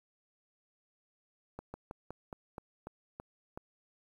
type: slowing click train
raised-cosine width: 1 ms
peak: -28 dBFS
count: 9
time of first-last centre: 1.59-3.575 s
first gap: 150 ms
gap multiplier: 1.14
effects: 10-bit